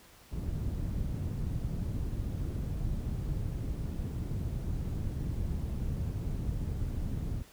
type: low-pass noise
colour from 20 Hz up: white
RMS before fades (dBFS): -34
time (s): 0.31-7.43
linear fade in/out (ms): 20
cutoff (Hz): 110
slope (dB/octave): 12
effects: pink hiss -57 dBFS RMS until 7.52 s